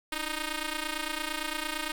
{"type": "ring-modulated tone", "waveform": "5% pulse", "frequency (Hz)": 309.8, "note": "D#4", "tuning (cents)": -7, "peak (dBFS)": -17, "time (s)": [0.12, 1.92], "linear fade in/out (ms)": 2, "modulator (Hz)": 634, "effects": []}